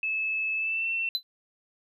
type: tone with pitch glide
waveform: sine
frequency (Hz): 2606 to 2695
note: E7 to E7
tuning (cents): -20 to +38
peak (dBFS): -26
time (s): 0.03-1.09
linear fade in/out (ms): 2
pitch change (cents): +58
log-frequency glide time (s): 0.55-0.89
type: tone with exponential decay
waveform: triangle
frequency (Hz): 4025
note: B7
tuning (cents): +32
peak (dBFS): -19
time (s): 1.15-1.23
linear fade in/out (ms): 0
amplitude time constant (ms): 16
effects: none